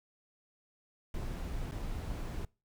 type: noise with dropouts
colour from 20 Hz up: brown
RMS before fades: -38 dBFS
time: 1.14-2.45 s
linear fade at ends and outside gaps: 2 ms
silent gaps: 1.713-1.719 s
effects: noise-tail reverb RT60 0.3 s tail -24 dB re dry